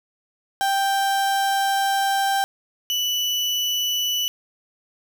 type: tone pair in turn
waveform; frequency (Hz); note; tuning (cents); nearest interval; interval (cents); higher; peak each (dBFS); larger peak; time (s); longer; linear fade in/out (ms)
35% pulse; 786 / 2968; G5 / F#7; +4 / +5; octave + major seventh; 2301; second; -17 / -19; first; 0.61-2.44 / 2.9-4.28; first; 0
effects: none